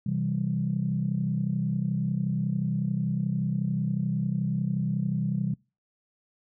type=chord; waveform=sine; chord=C major; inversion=none; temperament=equal; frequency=130.81 / 164.81 / 196 Hz; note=C3 / E3 / G3; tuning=0 / 0 / 0 cents; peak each=-29 dBFS; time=0.06-5.54 s; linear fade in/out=5 ms; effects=noise-tail reverb RT60 0.3 s tail -25 dB re dry + tanh soft clip ceiling -15 dBFS